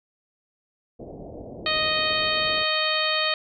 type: low-pass noise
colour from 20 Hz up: white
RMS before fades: -39 dBFS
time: 0.99-2.64 s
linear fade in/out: 10 ms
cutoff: 660 Hz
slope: 48 dB/octave
type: harmonic tone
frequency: 622.3 Hz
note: D#5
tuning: in tune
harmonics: 1 / 2 / 3 / 4 / 5 / 6 / 7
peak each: -29 / -29 / -29 / -29 / -29 / -29 / -29 dBFS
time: 1.66-3.34 s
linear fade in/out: 2 ms
effects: none